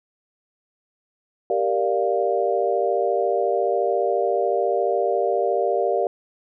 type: chord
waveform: sine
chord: G minor seventh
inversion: none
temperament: equal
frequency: 392 / 466.2 / 587.3 / 698.5 Hz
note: G4 / Bb4 / D5 / F5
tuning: 0 / 0 / 0 / 0 cents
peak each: -24 dBFS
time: 1.5-6.07 s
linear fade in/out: 2 ms
effects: none